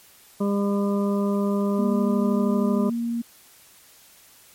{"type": "harmonic tone", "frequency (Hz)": 201.2, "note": "G3", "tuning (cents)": 45, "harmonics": [1, 2, 3, 5, 6], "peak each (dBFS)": [-21, -27, -31, -35, -37], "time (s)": [0.4, 2.9], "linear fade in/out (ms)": 10}
{"type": "tone", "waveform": "sine", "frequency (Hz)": 234.1, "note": "A#3", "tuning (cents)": 8, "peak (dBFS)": -23, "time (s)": [1.78, 3.22], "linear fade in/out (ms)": 10}
{"effects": ["white hiss -52 dBFS RMS until 4.54 s", "MP3 64 kbps"]}